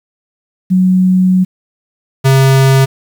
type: tone pair in turn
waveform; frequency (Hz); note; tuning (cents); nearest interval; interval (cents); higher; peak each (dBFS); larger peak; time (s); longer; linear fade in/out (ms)
sine / square; 185 / 134.22; F#3 / C3; 0 / +45; tritone; 555; first; -6; neither; 0.7-1.45 / 2.24-2.86; first; 20
effects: 7-bit